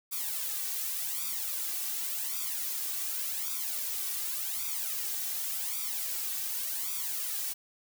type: noise with flanger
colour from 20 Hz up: blue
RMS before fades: -34 dBFS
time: 0.11-7.54 s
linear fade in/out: 20 ms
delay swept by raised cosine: 0.84 to 2.64 ms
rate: 0.88 Hz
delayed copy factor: +0.95
effects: none

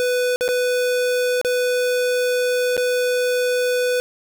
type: tone with dropouts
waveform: square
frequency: 496.6 Hz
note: B4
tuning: 9 cents sharp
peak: -18 dBFS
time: 0-4 s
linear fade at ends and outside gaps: 0 ms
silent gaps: 0.36-0.409 / 0.48-0.488 / 1.414-1.448 / 2.767-2.777 s
effects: none

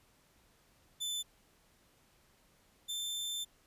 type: tone pair in turn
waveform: sawtooth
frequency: 3520 / 3553 Hz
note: A7 / A7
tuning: 0 / +16 cents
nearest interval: unison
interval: 16 cents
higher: second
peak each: -32 / -33 dBFS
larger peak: first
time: 1-1.23 / 2.88-3.45 s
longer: second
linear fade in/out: 20 ms
effects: pink hiss -68 dBFS RMS until 3.66 s + resampled to 32000 Hz

